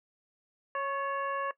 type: harmonic tone with a mistuned harmonic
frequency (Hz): 552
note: C#5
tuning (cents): -7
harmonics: 1 / 2 / 3 / 4 / 5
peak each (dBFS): -35 / -33 / -36 / -50 / -47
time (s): 0.75-1.51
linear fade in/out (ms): 2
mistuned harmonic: 3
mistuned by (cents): +52
effects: noise-tail reverb RT60 0.1 s tail -18 dB re dry